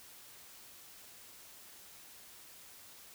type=silence; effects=white hiss -55 dBFS RMS until 3.14 s